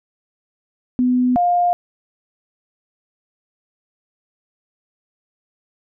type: tone pair in turn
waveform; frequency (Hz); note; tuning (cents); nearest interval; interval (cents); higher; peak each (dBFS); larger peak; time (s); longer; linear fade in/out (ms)
sine; 250 / 705.7; B3 / F5; +21 / +18; octave + tritone; 1797; second; -13; neither; 0.99-1.36 / 1.36-1.73; neither; 0
effects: none